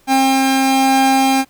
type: tone pair together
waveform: 45% pulse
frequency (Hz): 267 / 800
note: C4 / G5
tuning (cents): +35 / +35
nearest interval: octave + perfect fifth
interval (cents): 1900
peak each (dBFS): -14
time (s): 0.07-1.45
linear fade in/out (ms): 50
effects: pink hiss -53 dBFS RMS until 1.49 s